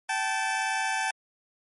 20% pulse tone pair together, 772 / 873.9 Hz, G5 / A5, -27 / -12 cents, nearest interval major second, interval 215 cents, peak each -24 dBFS, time 0.09-1.11 s, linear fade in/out 5 ms, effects MP3 48 kbps

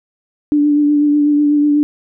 sine tone with vibrato, 293.7 Hz, D4, in tune, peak -9 dBFS, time 0.52-1.83 s, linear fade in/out 0 ms, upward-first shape triangle, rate 8.1 Hz, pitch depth 25 cents each way, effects none

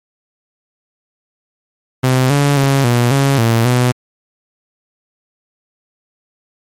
sawtooth tone with pitch steps, 129.1 / 142.7 / 137.3 / 120.6 / 138 / 115.1 / 124.2 Hz, C3 / D3 / C#3 / B2 / C#3 / A#2 / B2, -23 / -49 / -16 / -41 / -7 / -22 / +10 cents, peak -6 dBFS, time 2.03-3.92 s, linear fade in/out 10 ms, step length 270 ms, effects MP3 64 kbps

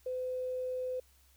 triangle tone with tanh clipping, 508 Hz, B4, 49 cents sharp, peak -33 dBFS, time 0.06-1 s, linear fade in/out 5 ms, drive 3 dB, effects added 66 Hz sine -64 dBFS peak until 1.36 s + white hiss -67 dBFS RMS until 1.36 s

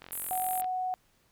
click train, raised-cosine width 0.3 ms, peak -29 dBFS, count 29, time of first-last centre 0.02-0.644 s, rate 44.9 Hz
white band-pass noise, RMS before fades -37 dBFS, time 0.12-0.61 s, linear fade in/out 0 ms, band 8800 to 14000 Hz, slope 48 dB/octave
sine tone, 740 Hz, F#5, in tune, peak -29 dBFS, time 0.31-0.94 s, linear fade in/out 0 ms
effects pink hiss -68 dBFS RMS until 1.31 s

